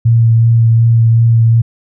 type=tone with vibrato; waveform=sine; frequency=115 Hz; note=A#2; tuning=23 cents flat; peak=-5 dBFS; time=0.05-1.62 s; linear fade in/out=10 ms; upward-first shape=sine; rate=2.7 Hz; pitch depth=15 cents each way; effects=none